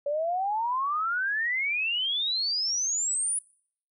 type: exponential sweep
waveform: sine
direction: up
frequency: 563 to 9956 Hz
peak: -25 dBFS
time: 0.06-3.39 s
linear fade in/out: 5 ms
effects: noise-tail reverb RT60 0.6 s tail -25 dB re dry